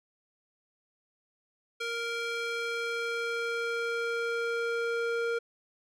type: tone with band-pass filter sweep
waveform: square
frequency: 466.2 Hz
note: A#4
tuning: in tune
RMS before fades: -32 dBFS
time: 1.8-5.39 s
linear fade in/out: 10 ms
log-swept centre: 2500 to 1000 Hz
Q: 0.88
effects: none